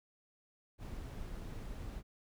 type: noise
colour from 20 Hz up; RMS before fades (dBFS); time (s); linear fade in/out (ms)
brown; -44; 0.78-2.03; 50
effects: none